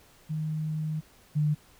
sine tone pair in turn, 155.4 / 150.37 Hz, D#3 / D3, -2 / +41 cents, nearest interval minor second, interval 57 cents, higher first, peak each -28 / -22 dBFS, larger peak second, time 0.29-1.01 / 1.35-1.55 s, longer first, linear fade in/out 20 ms, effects pink hiss -58 dBFS RMS until 1.79 s

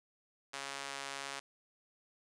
sawtooth tone with high-pass filter, 138.59 Hz, C#3, in tune, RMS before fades -43 dBFS, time 0.53-1.4 s, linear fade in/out 10 ms, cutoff 970 Hz, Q 0.58, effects resampled to 22050 Hz + 10-bit

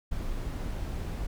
brown noise, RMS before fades -33 dBFS, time 0.11-1.27 s, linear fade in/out 10 ms, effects none

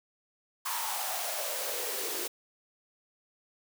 white noise with high-pass filter sweep, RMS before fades -34 dBFS, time 0.65-2.28 s, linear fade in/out 10 ms, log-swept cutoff 1000 to 350 Hz, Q 5.8, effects none

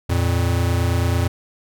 square tone pair together, 86.3 / 115.2 Hz, F2 / A#2, -20 / -20 cents, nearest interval perfect fourth, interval 500 cents, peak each -19 / -22 dBFS, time 0.09-1.28 s, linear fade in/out 10 ms, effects none

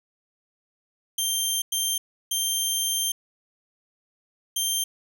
15% pulse tone bursts at uneven times, 3160 Hz, G7, 13 cents sharp, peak -16 dBFS, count 4, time 1.18-1.62 / 1.72-1.98 / 2.31-3.12 / 4.56-4.84 s, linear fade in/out 5 ms, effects none

